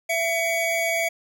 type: tone pair together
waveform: square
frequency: 670.3 / 2252 Hz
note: E5 / C#7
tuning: +29 / +27 cents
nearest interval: octave + major sixth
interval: 2098 cents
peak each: -25 / -25 dBFS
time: 0.09-1.09 s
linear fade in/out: 10 ms
effects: none